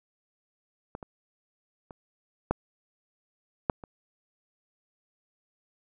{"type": "clicks", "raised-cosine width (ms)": 1, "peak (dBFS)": [-22, -26, -29, -10, -9, -28], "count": 6, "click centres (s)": [0.951, 1.028, 1.908, 2.51, 3.698, 3.838], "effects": []}